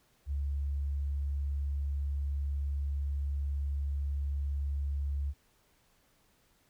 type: tone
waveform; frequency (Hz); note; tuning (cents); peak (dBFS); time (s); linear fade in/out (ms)
sine; 70.5; C#2; +30; -30; 0.26-5.34; 50
effects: pink hiss -69 dBFS RMS until 6.69 s